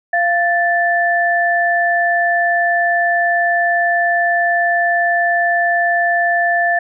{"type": "tone pair together", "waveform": "sine", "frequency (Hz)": [691.2, 1760], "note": ["F5", "A6"], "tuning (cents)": [-18, 0], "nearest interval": "octave + major third", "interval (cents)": 1618, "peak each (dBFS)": -15, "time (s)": [0.13, 6.79], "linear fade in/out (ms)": 5, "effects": []}